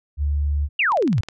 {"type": "tone", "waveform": "sine", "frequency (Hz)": 72.6, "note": "D2", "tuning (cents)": -19, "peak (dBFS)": -18, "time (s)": [0.17, 0.69], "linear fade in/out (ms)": 50}
{"type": "exponential sweep", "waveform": "sine", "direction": "down", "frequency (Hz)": [2960, 88], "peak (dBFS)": -16, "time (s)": [0.79, 1.21], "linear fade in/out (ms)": 5}
{"type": "click train", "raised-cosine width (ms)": 0.2, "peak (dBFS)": -18, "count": 8, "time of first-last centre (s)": [0.92, 1.286], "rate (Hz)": 19.1}
{"effects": []}